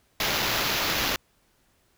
violet noise with sample-and-hold, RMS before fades -26 dBFS, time 0.2-1.16 s, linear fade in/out 2 ms, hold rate 8820 Hz, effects pink hiss -66 dBFS RMS until 1.97 s

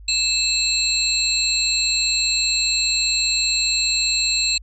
sine tone cluster, 2632 / 3987 / 4252 / 7570 Hz, E7 / B7 / C8 / A#8, -3 / +16 / +27 / +26 cents, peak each -23 dBFS, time 0.08-4.58 s, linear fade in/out 5 ms, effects added 50 Hz sine -38 dBFS peak until 4.62 s

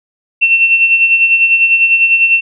sine tone with tremolo, 2700 Hz, E7, 41 cents sharp, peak -4 dBFS, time 0.41-2.41 s, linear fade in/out 20 ms, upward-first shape sine, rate 10 Hz, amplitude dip 55%, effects none

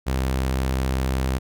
sawtooth tone, 65.41 Hz, C2, in tune, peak -17 dBFS, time 0.06-1.39 s, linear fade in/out 20 ms, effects none

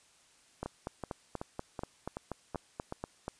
two click trains, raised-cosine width 1 ms, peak -23 / -22 dBFS, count 7 / 12, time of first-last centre 0.66-2.924 / 0.63-3.281 s, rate 2.65 / 4.15 Hz, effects white hiss -64 dBFS RMS until 3.39 s + resampled to 22050 Hz

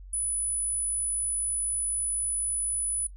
sine tone, 9950 Hz, D#9, 1 cent flat, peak -26 dBFS, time 0.13-3.07 s, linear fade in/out 5 ms, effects noise-tail reverb RT60 0.1 s tail -20 dB re dry + added 46 Hz sine -42 dBFS peak until 3.16 s

